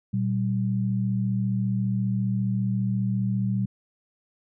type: tone pair together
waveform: sine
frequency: 118.45 / 193.2 Hz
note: A#2 / G3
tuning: +28 / -25 cents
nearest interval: minor sixth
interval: 847 cents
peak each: -25 dBFS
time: 0.13-3.66 s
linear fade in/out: 10 ms
effects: none